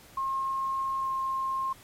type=tone with pitch glide; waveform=sine; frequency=1072 to 1064 Hz; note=C6 to C6; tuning=+42 to +29 cents; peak=-27 dBFS; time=0.17-1.73 s; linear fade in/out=5 ms; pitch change=-13 cents; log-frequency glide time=0.98-1.09 s; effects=pink hiss -53 dBFS RMS until 1.83 s + MP3 64 kbps